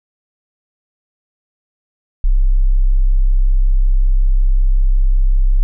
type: tone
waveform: sine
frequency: 32.7 Hz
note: C1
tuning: in tune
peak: -8 dBFS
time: 2.24-5.63 s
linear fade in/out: 0 ms
effects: none